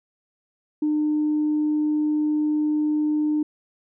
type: tone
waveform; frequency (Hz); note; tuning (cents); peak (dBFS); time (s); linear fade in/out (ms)
sine; 302.4; D#4; -49; -18; 0.82-3.43; 5
effects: tanh soft clip ceiling -15 dBFS